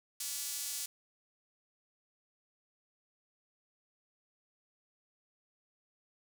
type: tone with high-pass filter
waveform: sawtooth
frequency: 285.7 Hz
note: D4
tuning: 48 cents flat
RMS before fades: -39 dBFS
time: 0.2-0.86 s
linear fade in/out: 5 ms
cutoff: 6600 Hz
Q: 0.87
effects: 10-bit